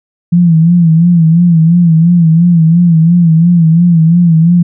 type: tone with vibrato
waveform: sine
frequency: 167.8 Hz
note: E3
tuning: 31 cents sharp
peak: -3 dBFS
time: 0.32-4.63 s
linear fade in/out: 10 ms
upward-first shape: sine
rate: 2.9 Hz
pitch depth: 86 cents each way
effects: none